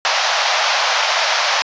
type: band-pass noise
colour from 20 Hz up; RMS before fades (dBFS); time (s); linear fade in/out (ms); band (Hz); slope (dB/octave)
pink; -17; 0.05-1.62; 0; 610 to 6000; 48
effects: resampled to 16000 Hz